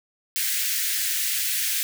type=high-pass noise; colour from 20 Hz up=white; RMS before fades=-25 dBFS; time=0.36-1.83 s; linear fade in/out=0 ms; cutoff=1600 Hz; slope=48 dB/octave; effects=none